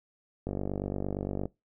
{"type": "click train", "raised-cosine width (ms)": 2, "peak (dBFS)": -19, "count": 49, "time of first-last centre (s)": [0.47, 1.456], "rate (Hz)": 48.7, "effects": ["noise-tail reverb RT60 0.2 s tail -21 dB re dry"]}